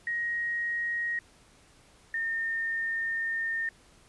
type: tone pair in turn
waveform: sine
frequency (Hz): 1883 / 1821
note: A#6 / A#6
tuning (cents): +17 / -41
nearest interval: minor second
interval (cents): 58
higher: first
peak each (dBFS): -28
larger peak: neither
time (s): 0.07-1.19 / 2.14-3.69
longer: second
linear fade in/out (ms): 2
effects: pink hiss -59 dBFS RMS until 4.08 s + resampled to 24000 Hz